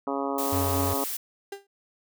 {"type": "harmonic tone", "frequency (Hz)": 138.59, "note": "C#3", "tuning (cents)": 0, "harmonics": [2, 3, 4, 5, 6, 7, 8, 9], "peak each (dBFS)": [-31, -33, -34, -35, -36, -36, -37, -38], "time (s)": [0.07, 1.04], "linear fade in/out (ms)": 2}
{"type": "noise", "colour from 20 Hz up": "blue", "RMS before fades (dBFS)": -32, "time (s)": [0.38, 1.17], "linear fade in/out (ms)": 5}
{"type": "tone", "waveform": "square", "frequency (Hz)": 90.9, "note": "F#2", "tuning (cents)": -30, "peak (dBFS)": -28, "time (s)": [0.52, 0.94], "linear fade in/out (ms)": 10}
{"type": "tone with exponential decay", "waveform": "35% pulse", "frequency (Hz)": 397.9, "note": "G4", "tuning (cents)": 26, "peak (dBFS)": -29, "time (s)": [1.52, 1.67], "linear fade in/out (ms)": 5, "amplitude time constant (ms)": 31}
{"effects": []}